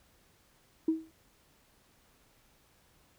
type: tone with exponential decay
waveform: sine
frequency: 320.8 Hz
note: E4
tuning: 47 cents flat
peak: -21 dBFS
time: 0.88-1.11 s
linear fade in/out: 5 ms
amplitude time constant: 48 ms
effects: tanh soft clip ceiling -17 dBFS + pink hiss -66 dBFS RMS until 3.18 s